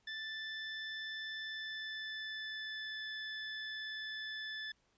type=tone with pitch glide; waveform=25% pulse; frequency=1760 to 1740.8 Hz; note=A6 to A6; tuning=0 to -19 cents; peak=-37 dBFS; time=0.07-4.72 s; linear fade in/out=5 ms; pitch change=-19 cents; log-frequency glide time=1.43-3.08 s; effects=pink hiss -75 dBFS RMS until 4.97 s + resampled to 16000 Hz